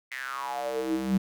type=tone with high-pass filter sweep; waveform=square; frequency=65.2 Hz; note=C2; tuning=5 cents flat; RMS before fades=-30 dBFS; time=0.11-1.18 s; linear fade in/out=10 ms; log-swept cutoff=2100 to 180 Hz; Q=7.6; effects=none